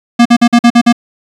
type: tone bursts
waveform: square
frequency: 237.3 Hz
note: A#3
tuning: 31 cents sharp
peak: -3 dBFS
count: 7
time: 0.19-0.927 s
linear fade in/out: 10 ms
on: 65 ms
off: 47 ms
effects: low-pass 6000 Hz 12 dB/octave + 7-bit